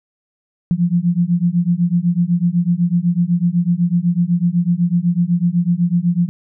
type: beating tone pair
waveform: sine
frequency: 170 / 178 Hz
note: F3 / F3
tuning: -46 / +33 cents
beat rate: 8 Hz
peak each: -16 dBFS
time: 0.71-6.29 s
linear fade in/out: 0 ms
effects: none